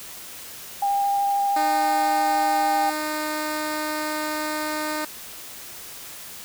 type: tone with vibrato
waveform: sine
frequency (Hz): 801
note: G5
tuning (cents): +37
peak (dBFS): -19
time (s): 0.82-2.9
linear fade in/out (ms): 5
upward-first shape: sine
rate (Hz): 13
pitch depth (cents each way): 8
type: tone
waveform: 10% pulse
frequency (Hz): 306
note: D#4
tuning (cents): -29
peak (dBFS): -17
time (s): 1.56-5.05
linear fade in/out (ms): 5
effects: white hiss -39 dBFS RMS until 6.44 s